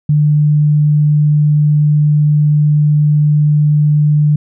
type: tone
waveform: sine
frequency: 149.3 Hz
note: D3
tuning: 29 cents sharp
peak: -7 dBFS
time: 0.09-4.36 s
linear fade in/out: 5 ms
effects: none